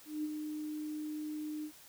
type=tone with ADSR envelope; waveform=sine; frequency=304.3 Hz; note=D#4; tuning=38 cents flat; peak=-32 dBFS; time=0.05-1.72 s; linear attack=190 ms; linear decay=33 ms; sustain=-5 dB; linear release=79 ms; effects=white hiss -57 dBFS RMS until 1.88 s